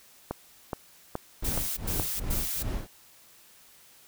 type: click train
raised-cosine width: 1 ms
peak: -16 dBFS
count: 5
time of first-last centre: 0.31-1.998 s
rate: 2.37 Hz
type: noise with tremolo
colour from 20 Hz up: brown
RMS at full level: -30 dBFS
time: 1.42-2.87 s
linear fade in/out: 5 ms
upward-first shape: sine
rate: 2.5 Hz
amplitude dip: 100%
type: noise bursts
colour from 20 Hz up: blue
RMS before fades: -32 dBFS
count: 3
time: 1.44-2.63 s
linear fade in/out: 10 ms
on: 330 ms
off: 100 ms
effects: white hiss -56 dBFS RMS until 4.07 s